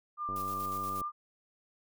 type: tone with vibrato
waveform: sine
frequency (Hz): 1194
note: D6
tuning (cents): +28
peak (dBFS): -33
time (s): 0.17-1.12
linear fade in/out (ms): 50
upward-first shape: sine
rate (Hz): 6.8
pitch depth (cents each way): 12
type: click train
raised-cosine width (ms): 2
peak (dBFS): -32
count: 71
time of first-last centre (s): 0.29-1.016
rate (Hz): 96.4
type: noise with tremolo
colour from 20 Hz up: blue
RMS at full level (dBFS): -46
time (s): 0.36-1.01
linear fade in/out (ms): 0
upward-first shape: square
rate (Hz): 8.4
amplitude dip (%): 45
effects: none